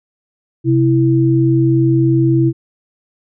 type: tone pair together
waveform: sine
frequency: 130.81 / 329.6 Hz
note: C3 / E4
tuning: 0 / 0 cents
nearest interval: octave + major third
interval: 1600 cents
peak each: -12 dBFS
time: 0.64-2.53 s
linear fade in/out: 50 ms
effects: none